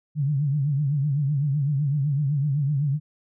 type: tone with vibrato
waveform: sine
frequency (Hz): 143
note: D3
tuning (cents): -46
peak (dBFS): -20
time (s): 0.15-3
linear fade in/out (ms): 50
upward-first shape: triangle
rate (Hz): 7.9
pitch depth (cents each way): 140
effects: none